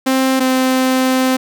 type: tone pair in turn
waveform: sawtooth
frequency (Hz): 263.1 / 259.2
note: C4 / C4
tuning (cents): +10 / -16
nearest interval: unison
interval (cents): 26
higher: first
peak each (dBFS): -8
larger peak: neither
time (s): 0.06-0.4 / 0.4-1.37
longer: second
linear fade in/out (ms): 10
effects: none